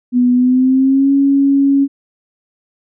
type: tone with pitch glide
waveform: sine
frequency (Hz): 246.9 to 277.1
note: B3 to C#4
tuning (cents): 0 to -1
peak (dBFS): -8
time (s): 0.12-1.88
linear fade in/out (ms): 50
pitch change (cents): +199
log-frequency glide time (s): 0.33-1.12
effects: none

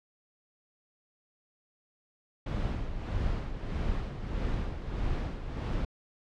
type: noise with tremolo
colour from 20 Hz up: brown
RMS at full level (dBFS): -30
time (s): 2.46-5.85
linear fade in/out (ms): 5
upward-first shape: sine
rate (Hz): 1.6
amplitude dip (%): 60
effects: low-pass 4000 Hz 12 dB/octave

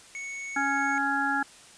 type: tone with pitch glide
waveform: square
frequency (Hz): 2217 to 2202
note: C#7 to C#7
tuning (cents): 0 to -12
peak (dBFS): -35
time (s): 0.15-0.98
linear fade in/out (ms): 0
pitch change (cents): -12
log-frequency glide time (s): 0.58-0.64
type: harmonic tone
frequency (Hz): 277.9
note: C#4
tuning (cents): +4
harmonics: 1 / 3 / 5 / 6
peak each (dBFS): -32 / -29 / -29 / -29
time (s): 0.56-1.43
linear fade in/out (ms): 5
effects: white hiss -51 dBFS RMS until 1.77 s + resampled to 22050 Hz

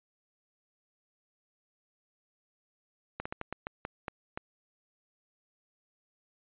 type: slowing click train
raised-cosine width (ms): 0.5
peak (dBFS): -20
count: 9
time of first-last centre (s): 3.2-4.375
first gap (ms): 55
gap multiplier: 1.27
effects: resampled to 8000 Hz

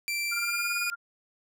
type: tone with pitch glide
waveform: sawtooth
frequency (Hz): 2349 to 2442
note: D7 to D#7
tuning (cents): 0 to -33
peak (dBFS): -25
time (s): 0.08-0.9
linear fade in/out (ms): 0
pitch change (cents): +67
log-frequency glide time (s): 0.28-0.76
type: tone with tremolo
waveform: sine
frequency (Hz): 1396.9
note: F6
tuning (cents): 0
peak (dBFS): -29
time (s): 0.31-0.96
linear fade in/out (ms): 20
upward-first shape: sine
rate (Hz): 18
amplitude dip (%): 85
effects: none

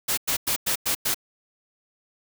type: noise bursts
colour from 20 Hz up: white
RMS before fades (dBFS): -24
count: 6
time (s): 0.08-1.145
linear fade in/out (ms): 10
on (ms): 95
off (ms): 99
effects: none

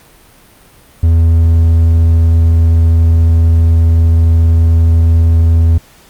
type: tone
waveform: triangle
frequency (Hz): 82.41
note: E2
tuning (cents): 0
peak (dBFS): -3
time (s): 1.03-5.78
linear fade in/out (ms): 5
effects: pink hiss -43 dBFS RMS until 6.09 s + Opus 48 kbps

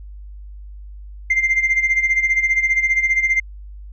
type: tone with tremolo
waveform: sine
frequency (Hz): 2093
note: C7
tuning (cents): 0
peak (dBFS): -10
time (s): 1.3-3.4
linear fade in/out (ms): 5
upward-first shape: sine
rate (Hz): 15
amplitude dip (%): 75
effects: tanh soft clip ceiling -10 dBFS + added 50 Hz sine -33 dBFS peak until 3.92 s

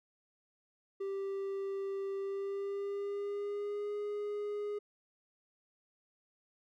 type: tone with pitch glide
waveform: triangle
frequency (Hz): 392 to 413.9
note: G4 to G#4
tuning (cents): 0 to -6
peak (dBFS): -33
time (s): 1-4.79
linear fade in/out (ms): 10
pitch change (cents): +94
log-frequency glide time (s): 2.18-3.94
effects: none

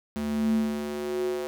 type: tone with high-pass filter sweep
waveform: square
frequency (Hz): 73.42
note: D2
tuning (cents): 0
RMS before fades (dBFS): -28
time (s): 0.16-1.47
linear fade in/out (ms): 0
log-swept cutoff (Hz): 170 to 430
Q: 6.7
effects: none

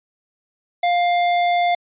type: tone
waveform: square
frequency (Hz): 702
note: F5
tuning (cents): +9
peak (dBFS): -16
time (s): 0.83-1.75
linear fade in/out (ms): 5
effects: resampled to 8000 Hz

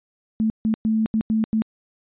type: tone bursts at uneven times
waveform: sine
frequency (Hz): 219.9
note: A3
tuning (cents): -1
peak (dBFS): -17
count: 6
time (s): 0.4-0.5 / 0.65-0.74 / 0.85-1.06 / 1.14-1.21 / 1.3-1.44 / 1.53-1.62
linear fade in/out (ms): 0
effects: resampled to 8000 Hz

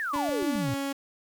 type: exponential sweep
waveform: sine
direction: down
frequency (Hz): 1864.7 to 110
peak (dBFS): -28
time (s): 0-0.74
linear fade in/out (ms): 0
type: tone with pitch glide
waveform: sawtooth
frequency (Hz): 288 to 277.1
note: D4 to C#4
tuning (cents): -34 to -1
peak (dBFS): -25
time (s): 0.13-0.93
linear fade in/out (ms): 10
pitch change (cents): -67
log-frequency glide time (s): 0.6-0.67
type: click train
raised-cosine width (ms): 3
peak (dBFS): -32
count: 5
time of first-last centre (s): 0.16-0.689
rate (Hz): 7.56
effects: 8-bit

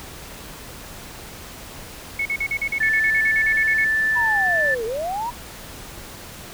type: tone bursts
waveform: sine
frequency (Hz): 2200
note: C#7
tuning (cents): -14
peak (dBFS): -20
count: 16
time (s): 2.19-3.845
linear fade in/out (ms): 5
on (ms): 65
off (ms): 41
type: tone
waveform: sine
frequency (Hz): 1760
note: A6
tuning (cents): 0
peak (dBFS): -17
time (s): 2.8-4.75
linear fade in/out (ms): 10
type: linear two-way sweep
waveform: sine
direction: down then up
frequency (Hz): 987.8 to 431.7 to 987.8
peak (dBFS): -23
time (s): 4.15-5.31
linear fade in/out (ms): 20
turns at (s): 4.85
effects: pink hiss -38 dBFS RMS until 6.53 s

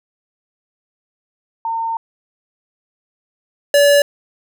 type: tone pair in turn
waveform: sine / square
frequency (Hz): 910 / 573.3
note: A#5 / D5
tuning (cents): -42 / -42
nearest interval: minor sixth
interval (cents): 800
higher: first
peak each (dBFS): -18 / -9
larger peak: second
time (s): 1.65-1.97 / 3.74-4.02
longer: first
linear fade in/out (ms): 2
effects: none

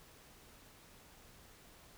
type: silence
effects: pink hiss -60 dBFS RMS until 1.97 s

